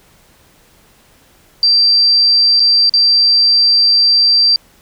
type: tone with dropouts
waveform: sine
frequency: 4699 Hz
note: D8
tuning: in tune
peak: -7 dBFS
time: 1.63-4.56 s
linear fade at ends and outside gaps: 1 ms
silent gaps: 2.597-2.602 / 2.895-2.938 s
effects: pink hiss -49 dBFS RMS until 4.81 s